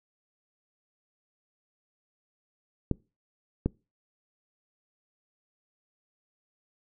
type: clicks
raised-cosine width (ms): 3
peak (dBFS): -12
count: 2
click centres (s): 2.913 / 3.66
effects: noise-tail reverb RT60 0.3 s tail -25 dB re dry